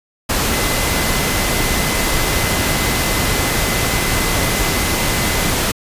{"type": "tone in noise", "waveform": "sine", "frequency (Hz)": 2037, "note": "C7", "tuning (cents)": -47, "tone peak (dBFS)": -26, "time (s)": [0.52, 5.51], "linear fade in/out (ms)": 10, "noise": "pink", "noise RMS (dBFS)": -17, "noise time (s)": [0.29, 5.72], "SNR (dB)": -12, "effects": ["resampled to 32000 Hz"]}